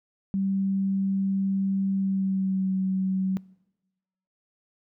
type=tone with pitch glide; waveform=sine; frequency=194.2 to 189.33 Hz; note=G3 to F#3; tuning=-16 to +40 cents; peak=-23 dBFS; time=0.34-3.37 s; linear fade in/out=0 ms; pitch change=-44 cents; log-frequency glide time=1.93-2.71 s; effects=noise-tail reverb RT60 1.0 s tail -23 dB re dry